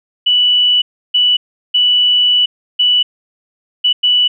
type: tone bursts at uneven times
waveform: sine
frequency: 2960 Hz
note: F#7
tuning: in tune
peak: -8 dBFS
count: 6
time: 0.26-0.82 / 1.14-1.37 / 1.74-2.46 / 2.79-3.03 / 3.84-3.93 / 4.03-4.28 s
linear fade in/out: 10 ms
effects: none